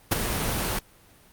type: noise with ADSR envelope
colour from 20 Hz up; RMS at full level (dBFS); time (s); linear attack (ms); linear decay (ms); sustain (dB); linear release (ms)
pink; -18; 0.11-0.79; 13; 15; -9; 4
effects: pink hiss -55 dBFS RMS until 1.32 s + Opus 32 kbps